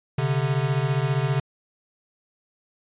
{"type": "beating tone pair", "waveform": "square", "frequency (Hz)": [130.81, 145.81], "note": ["C3", "D3"], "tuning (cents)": [0, -12], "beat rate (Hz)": 15, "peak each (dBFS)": [-24, -25], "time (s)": [0.18, 1.4], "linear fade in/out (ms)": 5, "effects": ["resampled to 8000 Hz"]}